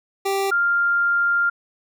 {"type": "tone pair in turn", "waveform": ["25% pulse", "sine"], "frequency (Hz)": [392, 1396.9], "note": ["G4", "F6"], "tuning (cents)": [0, 0], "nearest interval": "octave + minor seventh", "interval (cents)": 2200, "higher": "second", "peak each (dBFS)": -16, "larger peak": "neither", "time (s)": [[0.25, 0.51], [0.51, 1.5]], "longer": "second", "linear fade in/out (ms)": 10, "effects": []}